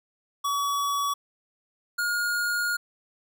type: tone pair in turn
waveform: square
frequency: 1134 / 1428.8 Hz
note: C#6 / F6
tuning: +39 / +39 cents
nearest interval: major third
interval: 400 cents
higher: second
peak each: -25 dBFS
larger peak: neither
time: 0.44-1.14 / 1.98-2.77 s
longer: second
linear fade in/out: 10 ms
effects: none